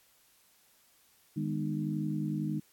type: harmonic tone with a mistuned harmonic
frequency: 51 Hz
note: G#1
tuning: 31 cents flat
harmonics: 3 / 4 / 5 / 6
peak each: -34 / -35 / -41 / -36 dBFS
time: 1.36-2.6 s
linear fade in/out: 10 ms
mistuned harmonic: 5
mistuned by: -67 cents
effects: white hiss -65 dBFS RMS until 2.72 s + AAC 64 kbps